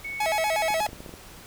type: tone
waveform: sine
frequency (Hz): 2217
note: C#7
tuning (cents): 0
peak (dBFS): -31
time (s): 0.04-0.77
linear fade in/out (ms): 10
type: tone with vibrato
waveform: 45% pulse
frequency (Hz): 740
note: F#5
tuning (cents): 0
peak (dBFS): -23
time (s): 0.2-0.87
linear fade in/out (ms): 5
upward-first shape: square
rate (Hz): 8.3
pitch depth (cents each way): 230
type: clicks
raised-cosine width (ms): 2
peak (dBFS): -27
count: 8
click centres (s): 0.705 / 0.807 / 0.89 / 0.931 / 1.005 / 1.062 / 1.093 / 1.139
effects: pink hiss -46 dBFS RMS until 1.46 s